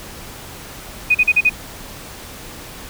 sine tone bursts, 2489 Hz, D#7, in tune, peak -9 dBFS, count 5, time 1.1-1.496 s, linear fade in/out 10 ms, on 48 ms, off 39 ms, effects pink hiss -35 dBFS RMS until 2.89 s

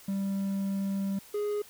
triangle tone pair in turn, 196 / 415.3 Hz, G3 / G#4, 0 / 0 cents, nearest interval octave + minor second, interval 1300 cents, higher second, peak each -26 dBFS, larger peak neither, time 0.08-1.19 / 1.34-1.62 s, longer first, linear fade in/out 5 ms, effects white hiss -53 dBFS RMS until 1.69 s

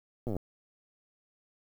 slowing click train, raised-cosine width 2 ms, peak -22 dBFS, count 11, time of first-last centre 0.27-0.366 s, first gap 8 ms, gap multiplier 1.04, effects 9-bit

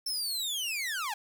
sawtooth linear sweep, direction down, 5400 to 784 Hz, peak -28 dBFS, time 0.06-1.14 s, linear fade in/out 5 ms, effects 9-bit

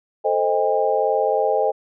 sine chord, A half-diminished seventh, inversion none, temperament equal with one note detuned, 440 / 523.3 / 622.3 / 804.6 Hz, A4 / C5 / Eb5 / G5, 0 / 0 / 0 / +45 cents, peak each -22 dBFS, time 0.24-1.72 s, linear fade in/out 20 ms, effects none

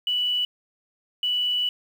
sine tone pair in turn, 2958 / 2958 Hz, F#7 / F#7, -1 / -1 cents, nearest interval unison, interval 0 cents, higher neither, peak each -21 dBFS, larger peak neither, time 0.07-0.45 / 1.23-1.69 s, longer second, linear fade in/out 2 ms, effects 8-bit

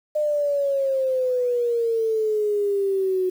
sine exponential sweep, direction down, 607 to 366.5 Hz, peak -19 dBFS, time 0.15-3.3 s, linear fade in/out 10 ms, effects 8-bit

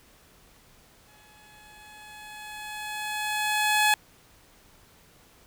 15% pulse tone with exponential growth, 848 Hz, G#5, 36 cents sharp, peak -12 dBFS, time 1.08-3.94 s, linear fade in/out 1 ms, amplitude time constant 620 ms, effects pink hiss -57 dBFS RMS until 5.46 s

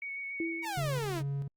sine tone with vibrato, 2227 Hz, C#7, 7 cents sharp, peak -36 dBFS, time 0.02-0.65 s, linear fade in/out 2 ms, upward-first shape square, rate 7 Hz, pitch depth 12 cents each way
sine tone with exponential decay, 330.9 Hz, E4, 7 cents sharp, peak -29 dBFS, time 0.4-1.14 s, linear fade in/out 2 ms, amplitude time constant 160 ms
sawtooth exponential sweep, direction down, 974 to 298.9 Hz, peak -30 dBFS, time 0.62-1.23 s, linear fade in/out 50 ms
triangle tone with tremolo, 139.8 Hz, C#3, 15 cents sharp, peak -29 dBFS, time 0.77-1.48 s, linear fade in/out 5 ms, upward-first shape square, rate 2.3 Hz, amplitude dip 40%
effects Opus 48 kbps

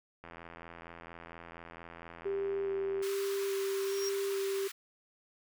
click train, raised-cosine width 0.5 ms, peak -32 dBFS, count 235, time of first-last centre 0.24-3.016 s, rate 84.3 Hz
sine tone with vibrato, 393.2 Hz, G4, 5 cents sharp, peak -31 dBFS, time 2.25-4.68 s, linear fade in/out 10 ms, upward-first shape square, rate 1.2 Hz, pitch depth 8 cents each way
pink high-pass noise, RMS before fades -44 dBFS, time 3.02-4.72 s, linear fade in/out 10 ms, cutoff 970 Hz, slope 96 dB/octave
triangle tone with exponential growth, 5600 Hz, F8, 4 cents sharp, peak -33 dBFS, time 3.68-4.09 s, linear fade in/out 5 ms, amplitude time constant 89 ms
effects none

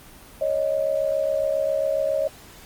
sine tone pair together, 555 / 622.3 Hz, C#5 / D#5, +2 / 0 cents, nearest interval major second, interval 198 cents, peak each -23 dBFS, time 0.41-2.28 s, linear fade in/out 5 ms, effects pink hiss -46 dBFS RMS until 2.65 s + Opus 24 kbps

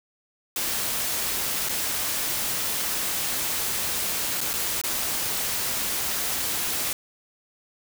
white noise with dropouts, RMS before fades -27 dBFS, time 0.56-6.93 s, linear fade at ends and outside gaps 2 ms, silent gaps 1.688-1.693 / 4.407-4.412 / 4.533-4.537 / 4.815-4.837 s, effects none

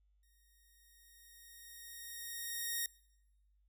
5% pulse tone with exponential growth, 1864.7 Hz, A#6, in tune, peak -24 dBFS, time 0.23-2.86 s, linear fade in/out 2 ms, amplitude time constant 570 ms, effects noise-tail reverb RT60 1.0 s tail -24 dB re dry + added 50 Hz sine -69 dBFS peak until 3.68 s

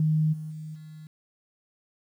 sine tone with level steps, 155.56 Hz, D#3, in tune, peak -20 / -33 / -35 / -41 dBFS, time 0-1.07 s, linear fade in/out 2 ms, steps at 0.32 / 0.5 / 0.74 s, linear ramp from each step 20 ms, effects 10-bit

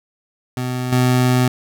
25% pulse tone with level steps, 126 Hz, B2, 35 cents sharp, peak -17 / -9 dBFS, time 0.57-1.48 s, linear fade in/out 2 ms, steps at 0.92 s, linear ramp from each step 5 ms, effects none

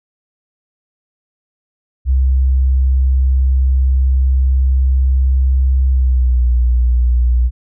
sine tone with pitch glide, 65.41 to 60.68 Hz, C2 to B1, 0 to -30 cents, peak -9 dBFS, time 2.05-7.51 s, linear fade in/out 50 ms, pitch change -130 cents, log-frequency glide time 5.88-6.48 s, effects none

